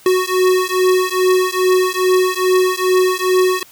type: beating tone pair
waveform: square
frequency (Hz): 368.4 / 370.8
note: F#4 / F#4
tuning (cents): -7 / +4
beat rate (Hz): 2.4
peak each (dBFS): -16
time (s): 0.06-3.63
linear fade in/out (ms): 2
effects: white hiss -45 dBFS RMS until 3.71 s